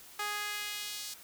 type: tone with high-pass filter sweep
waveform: sawtooth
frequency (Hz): 415.3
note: G#4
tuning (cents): 0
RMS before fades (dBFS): -38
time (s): 0.19-1.14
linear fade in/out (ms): 5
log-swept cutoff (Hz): 1100 to 5000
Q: 1.2
effects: white hiss -53 dBFS RMS until 1.23 s